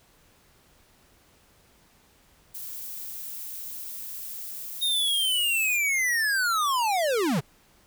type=noise; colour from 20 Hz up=violet; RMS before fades=-37 dBFS; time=2.54-5.77 s; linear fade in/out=10 ms
type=linear sweep; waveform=square; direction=down; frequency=3729 to 118.8 Hz; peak=-23 dBFS; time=4.81-7.41 s; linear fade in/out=20 ms
effects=pink hiss -60 dBFS RMS until 7.86 s